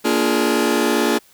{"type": "chord", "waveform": "sawtooth", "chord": "Bb dominant seventh", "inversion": "none", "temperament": "just", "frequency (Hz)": [233.1, 291.4, 349.6, 419.5], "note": ["Bb3", "D4", "F4", "Ab4"], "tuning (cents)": [0, -13, 2, 17], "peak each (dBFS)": -17, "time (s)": [0.04, 1.19], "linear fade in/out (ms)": 20, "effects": ["white hiss -52 dBFS RMS until 1.33 s"]}